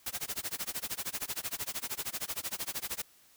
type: noise with tremolo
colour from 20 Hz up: white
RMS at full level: -34 dBFS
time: 0.06-3.02 s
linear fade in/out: 5 ms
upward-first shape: sine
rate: 13 Hz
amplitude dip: 100%
effects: white hiss -62 dBFS RMS until 3.36 s